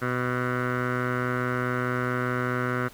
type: tone with low-pass filter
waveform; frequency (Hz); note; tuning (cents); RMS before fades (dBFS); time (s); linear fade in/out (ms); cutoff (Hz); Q
15% pulse; 124.7; B2; +17; -27; 0.01-2.89; 20; 1600; 9.1
effects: pink hiss -50 dBFS RMS until 2.93 s